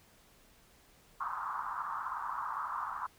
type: band-pass noise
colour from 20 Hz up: pink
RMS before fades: -38 dBFS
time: 1.2-3.07 s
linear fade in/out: 10 ms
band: 950 to 1300 Hz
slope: 48 dB/octave
effects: pink hiss -63 dBFS RMS until 3.18 s